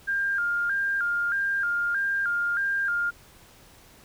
sine tone with vibrato, 1500 Hz, F#6, 23 cents sharp, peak -23 dBFS, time 0.07-3.11 s, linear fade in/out 20 ms, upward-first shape square, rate 1.6 Hz, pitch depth 110 cents each way, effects pink hiss -53 dBFS RMS until 4.04 s

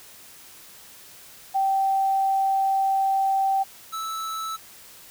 sine / square tone pair in turn, 777 / 1310.9 Hz, G5 / E6, -16 / -10 cents, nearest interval major sixth, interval 906 cents, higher second, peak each -19 / -29 dBFS, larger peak first, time 1.54-3.64 / 3.92-4.57 s, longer first, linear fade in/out 20 ms, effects white hiss -47 dBFS RMS until 5.1 s

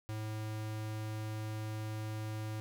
square tone, 108.3 Hz, A2, 27 cents flat, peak -38 dBFS, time 0.09-2.6 s, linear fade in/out 0 ms, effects none

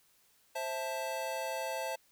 square chord, A minor, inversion first, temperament just, 528 / 660 / 880 Hz, C5 / E5 / A5, +16 / +2 / 0 cents, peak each -40 / -40 / -40 dBFS, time 0.55-1.96 s, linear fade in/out 10 ms, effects white hiss -68 dBFS RMS until 2.11 s

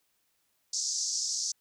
white band-pass noise, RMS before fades -32 dBFS, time 0.73-1.52 s, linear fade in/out 5 ms, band 4900 to 6800 Hz, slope 48 dB/octave, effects white hiss -74 dBFS RMS until 1.6 s

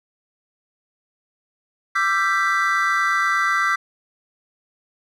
triangle chord, E minor seventh, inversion third, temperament equal with one note detuned, 1174.7 / 1343.1 / 1568 / 1975.5 Hz, D6 / E6 / G6 / B6, 0 / +32 / 0 / 0 cents, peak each -21 dBFS, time 1.95-3.76 s, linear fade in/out 10 ms, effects none

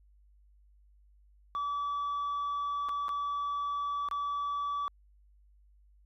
sine tone with dropouts, 1150 Hz, D6, 37 cents flat, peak -28 dBFS, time 1.55-4.88 s, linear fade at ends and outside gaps 0 ms, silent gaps 2.887-2.892 / 3.083-3.091 / 4.087-4.112 s, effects tanh soft clip ceiling -30 dBFS + added 50 Hz sine -59 dBFS peak until 6.05 s

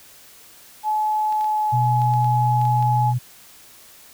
sine tone with pitch glide, 856 to 845.2 Hz, A5 to G#5, -48 to +30 cents, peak -18 dBFS, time 0.83-3.14 s, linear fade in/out 50 ms, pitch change -22 cents, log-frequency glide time 1.47-1.99 s
clicks, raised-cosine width 0.2 ms, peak -23 dBFS, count 9, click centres 1.325 / 1.41 / 1.444 / 2.018 / 2.138 / 2.245 / 2.615 / 2.653 / 2.826 s
sine tone, 123.8 Hz, B2, 5 cents sharp, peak -18 dBFS, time 1.72-3.19 s, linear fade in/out 20 ms
effects white hiss -47 dBFS RMS until 4.13 s

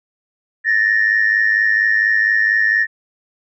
sine tone pair together, 1754.7 / 1859 Hz, A6 / A#6, -5 / -5 cents, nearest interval minor second, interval 100 cents, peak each -14 dBFS, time 0.64-2.87 s, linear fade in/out 50 ms, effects tanh soft clip ceiling -6 dBFS

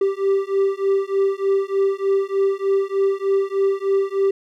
triangle beating tone pair, 390 / 393.3 Hz, G4 / G4, -9 / +6 cents, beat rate 3.3 Hz, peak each -18 dBFS, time 0.01-4.31 s, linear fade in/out 5 ms, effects none

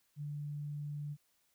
sine tone, 146.7 Hz, D3, 2 cents flat, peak -38 dBFS, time 0.16-1.17 s, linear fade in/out 50 ms, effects white hiss -75 dBFS RMS until 1.54 s

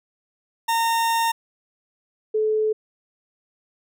40% pulse / sine tone pair in turn, 917 / 432.3 Hz, A#5 / A4, -29 / -31 cents, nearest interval octave + minor second, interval 1302 cents, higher first, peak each -18 dBFS, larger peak neither, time 0.68-1.32 / 2.34-2.73 s, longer first, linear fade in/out 10 ms, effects none

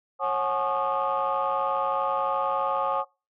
sine tone cluster, 546 / 740 / 851 / 1097 / 1220 Hz, C#5 / F#5 / G#5 / C#6 / D#6, -26 / 0 / +42 / -18 / -34 cents, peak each -28 / -30 / -28 / -31 / -28 dBFS, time 0.19-3.05 s, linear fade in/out 50 ms, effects noise-tail reverb RT60 0.3 s tail -25 dB re dry + tanh soft clip ceiling -17 dBFS

